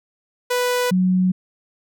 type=tone pair in turn; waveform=sawtooth / sine; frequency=493.9 / 184.26 Hz; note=B4 / F#3; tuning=0 / -7 cents; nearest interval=octave + perfect fourth; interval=1707 cents; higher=first; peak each=-14 dBFS; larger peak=neither; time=0.5-0.91 / 0.91-1.32 s; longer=neither; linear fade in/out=10 ms; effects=none